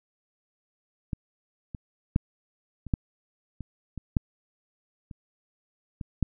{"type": "clicks", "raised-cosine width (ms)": 5, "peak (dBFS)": [-17, -23, -9, -26, -11, -24, -23, -9, -28, -22, -11], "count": 11, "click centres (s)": [1.132, 1.748, 2.161, 2.867, 2.938, 3.607, 3.977, 4.168, 5.112, 6.012, 6.227], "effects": []}